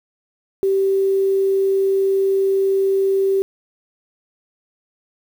sine tone with quantisation, 388.5 Hz, G4, 16 cents flat, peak -14 dBFS, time 0.63-3.42 s, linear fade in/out 0 ms, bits 7, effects none

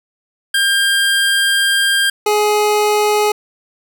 25% pulse tone pair in turn, 1599 / 419.7 Hz, G6 / G#4, +34 / +18 cents, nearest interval octave + major seventh, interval 2316 cents, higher first, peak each -8 dBFS, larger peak neither, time 0.54-2.1 / 2.26-3.32 s, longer first, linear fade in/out 5 ms, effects none

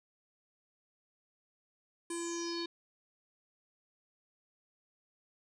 square tone with low-pass filter sweep, 339.4 Hz, F4, 49 cents flat, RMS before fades -38 dBFS, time 2.1-2.66 s, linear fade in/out 5 ms, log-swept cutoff 9200 to 4000 Hz, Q 9.7, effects none

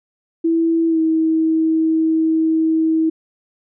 sine tone with pitch glide, 329.6 to 320.6 Hz, E4 to E4, 0 to -48 cents, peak -13 dBFS, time 0.44-3.1 s, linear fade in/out 10 ms, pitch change -48 cents, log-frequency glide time 0.88-0.99 s, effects none

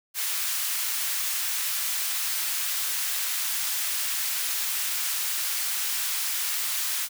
white high-pass noise, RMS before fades -28 dBFS, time 0.14-7.09 s, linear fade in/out 50 ms, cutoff 1300 Hz, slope 12 dB/octave, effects none

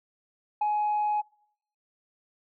sine tone with ADSR envelope, 840 Hz, G#5, 19 cents sharp, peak -20 dBFS, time 0.61-1.22 s, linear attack 7 ms, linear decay 21 ms, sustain -2 dB, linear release 21 ms, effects noise-tail reverb RT60 0.7 s tail -26 dB re dry + tanh soft clip ceiling -21 dBFS

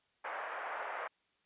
pink band-pass noise, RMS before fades -41 dBFS, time 0.24-1.08 s, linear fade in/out 10 ms, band 620 to 1900 Hz, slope 24 dB/octave, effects white hiss -75 dBFS RMS until 1.45 s + resampled to 8000 Hz

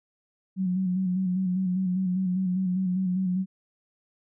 sine tone with vibrato, 185 Hz, F#3, in tune, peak -23 dBFS, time 0.56-3.46 s, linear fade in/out 50 ms, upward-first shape square, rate 5 Hz, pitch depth 37 cents each way, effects none

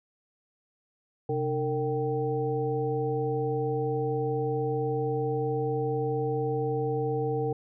sine tone cluster, 130.7 / 300.2 / 455.8 / 776 Hz, C3 / D4 / A#4 / G5, -1 / +38 / -39 / -18 cents, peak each -31 / -36 / -28 / -35 dBFS, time 1.29-7.53 s, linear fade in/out 5 ms, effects none

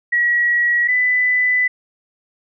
sine tone pair in turn, 1917 / 1996.1 Hz, A#6 / B6, +48 / +18 cents, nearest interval minor second, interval 70 cents, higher second, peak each -13 dBFS, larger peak neither, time 0.12-0.88 / 0.88-1.68 s, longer second, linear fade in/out 10 ms, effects none

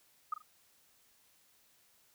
sine tone with echo, 1244.5 Hz, D#6, in tune, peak -31 dBFS, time 0.32-0.34 s, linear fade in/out 5 ms, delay 41 ms, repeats 2, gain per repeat -11 dB, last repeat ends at 0.422 s, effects white hiss -68 dBFS RMS until 2.14 s

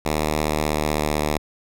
5% pulse tone with pitch glide, 76.6 to 75.33 Hz, D#2 to D2, -27 to +45 cents, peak -9 dBFS, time 0.05-1.38 s, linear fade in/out 5 ms, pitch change -28 cents, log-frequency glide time 0.2-1.17 s, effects none

